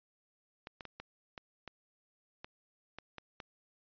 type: clicks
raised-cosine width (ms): 0.3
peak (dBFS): -28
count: 10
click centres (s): 0.671 / 0.808 / 0.853 / 1 / 1.378 / 1.677 / 2.445 / 2.986 / 3.183 / 3.402
effects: resampled to 11025 Hz